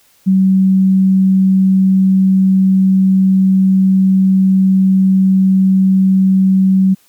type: tone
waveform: sine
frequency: 190.1 Hz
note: F#3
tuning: 47 cents sharp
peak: -7 dBFS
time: 0.26-6.95 s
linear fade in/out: 20 ms
effects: white hiss -52 dBFS RMS until 7.08 s